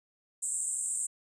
white band-pass noise, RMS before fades -33 dBFS, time 0.42-1.07 s, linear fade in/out 10 ms, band 7600 to 8900 Hz, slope 96 dB/octave, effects resampled to 22050 Hz

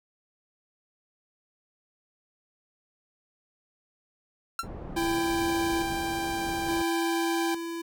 45% pulse tone with exponential decay, 1358 Hz, F6, 49 cents flat, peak -24 dBFS, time 4.59-4.68 s, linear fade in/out 2 ms, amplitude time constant 18 ms
pink low-pass noise, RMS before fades -39 dBFS, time 4.63-6.82 s, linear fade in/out 2 ms, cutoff 740 Hz, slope 12 dB/octave
sawtooth tone with vibrato, 791 Hz, G5, 15 cents sharp, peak -27 dBFS, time 4.96-7.55 s, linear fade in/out 10 ms, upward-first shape sine, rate 19 Hz, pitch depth 11 cents each way
square tone with tremolo, 335 Hz, E4, 28 cents sharp, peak -27 dBFS, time 4.96-7.82 s, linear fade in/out 10 ms, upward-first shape square, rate 0.58 Hz, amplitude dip 50%
effects none

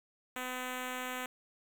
5% pulse tone with notch filter, 253.1 Hz, B3, 43 cents sharp, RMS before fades -39 dBFS, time 0.36-1.26 s, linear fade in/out 2 ms, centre 4800 Hz, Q 1.3, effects 10-bit

